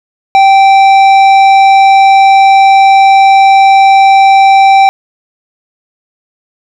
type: tone with tanh clipping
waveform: triangle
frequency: 780 Hz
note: G5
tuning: 9 cents flat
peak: -3 dBFS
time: 0.35-4.89 s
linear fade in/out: 0 ms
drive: 15 dB
effects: none